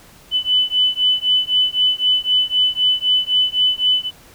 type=beating tone pair; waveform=sine; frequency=3000 / 3003.9 Hz; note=F#7 / F#7; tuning=+23 / +26 cents; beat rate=3.9 Hz; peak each=-17 / -17 dBFS; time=0.31-4.11 s; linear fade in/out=50 ms; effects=pink hiss -46 dBFS RMS until 4.34 s